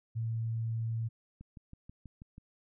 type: tone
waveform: sine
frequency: 113.6 Hz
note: A#2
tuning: 44 cents flat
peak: -31 dBFS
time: 0.15-1.09 s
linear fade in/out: 20 ms
type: click train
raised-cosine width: 5 ms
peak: -36 dBFS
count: 7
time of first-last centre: 1.41-2.381 s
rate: 6.18 Hz
effects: none